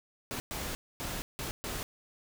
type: noise bursts at uneven times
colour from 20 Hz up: pink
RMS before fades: -37 dBFS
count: 5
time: 0.31-0.4 / 0.51-0.75 / 1-1.22 / 1.39-1.51 / 1.64-1.83 s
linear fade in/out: 0 ms
effects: none